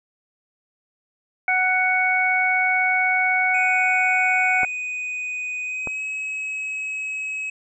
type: harmonic tone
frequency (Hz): 742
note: F#5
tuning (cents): +5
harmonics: 1 / 2 / 3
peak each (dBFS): -23 / -24 / -19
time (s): 1.48-4.65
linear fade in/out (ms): 2
type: tone with pitch glide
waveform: triangle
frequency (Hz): 2490 to 2559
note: D#7 to D#7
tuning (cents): +1 to +48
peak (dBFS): -24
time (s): 3.54-7.5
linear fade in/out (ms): 5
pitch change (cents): +47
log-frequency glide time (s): 5.63-6.02
type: clicks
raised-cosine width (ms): 1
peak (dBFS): -16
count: 2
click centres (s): 4.633 / 5.873
effects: resampled to 22050 Hz